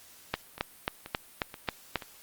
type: two click trains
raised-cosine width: 0.3 ms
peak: -24 / -11 dBFS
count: 4 / 7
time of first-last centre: 0.58-2.022 / 0.34-1.957 s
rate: 2.08 / 3.71 Hz
effects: white hiss -54 dBFS RMS until 2.22 s + Opus 48 kbps